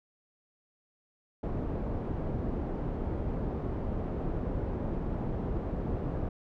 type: low-pass noise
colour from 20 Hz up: pink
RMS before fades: -33 dBFS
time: 1.43-6.29 s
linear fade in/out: 5 ms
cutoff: 550 Hz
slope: 12 dB/octave
effects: none